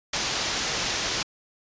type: low-pass noise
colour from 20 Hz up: white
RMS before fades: -28 dBFS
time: 0.13-1.23 s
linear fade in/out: 5 ms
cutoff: 6700 Hz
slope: 48 dB/octave
effects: resampled to 16000 Hz